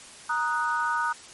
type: chord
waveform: sine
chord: D# minor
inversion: second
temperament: equal with one note detuned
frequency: 936.6 / 1244.5 / 1480 Hz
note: A#5 / D#6 / F#6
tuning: +8 / 0 / 0 cents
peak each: -28 dBFS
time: 0.29-1.13 s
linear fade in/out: 10 ms
effects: white hiss -46 dBFS RMS until 1.33 s + MP3 48 kbps